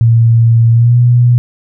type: tone with pitch glide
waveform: sine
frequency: 115.4 to 121.56 Hz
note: A#2 to B2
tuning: -17 to -27 cents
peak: -4 dBFS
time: 0.01-1.38 s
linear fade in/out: 0 ms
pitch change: +90 cents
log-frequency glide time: 0.72-0.97 s
effects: none